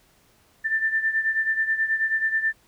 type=beating tone pair; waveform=sine; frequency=1776 / 1785.3 Hz; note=A6 / A6; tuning=+16 / +25 cents; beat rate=9.3 Hz; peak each=-22 / -27 dBFS; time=0.64-2.53 s; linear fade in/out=20 ms; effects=pink hiss -60 dBFS RMS until 2.67 s